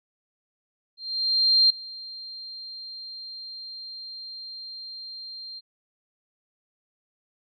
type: tone with ADSR envelope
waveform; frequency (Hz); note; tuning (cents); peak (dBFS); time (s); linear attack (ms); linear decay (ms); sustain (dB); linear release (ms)
sine; 4180; C8; -2; -14; 0.97-5.61; 730; 5; -22; 32
effects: none